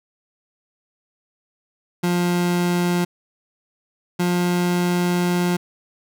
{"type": "tone pair in turn", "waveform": "30% pulse", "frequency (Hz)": [176, 176.84], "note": ["F3", "F3"], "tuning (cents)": [14, 22], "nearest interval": "unison", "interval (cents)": 8, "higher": "second", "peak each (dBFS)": -15, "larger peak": "neither", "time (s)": [[2.03, 3.05], [4.19, 5.57]], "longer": "second", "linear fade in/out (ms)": 10, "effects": []}